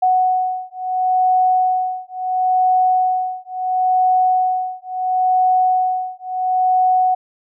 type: beating tone pair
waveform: sine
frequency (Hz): 740 / 740.73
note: F#5 / F#5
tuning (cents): 0 / +2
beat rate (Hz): 0.73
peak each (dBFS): -17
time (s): 0.02-7.15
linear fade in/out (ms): 10
effects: none